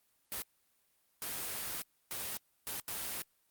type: noise bursts at uneven times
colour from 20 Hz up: white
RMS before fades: -39 dBFS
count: 5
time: 0.32-0.42 / 1.22-1.82 / 2.11-2.37 / 2.67-2.8 / 2.88-3.22 s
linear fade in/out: 0 ms
effects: white hiss -74 dBFS RMS until 3.5 s + Opus 32 kbps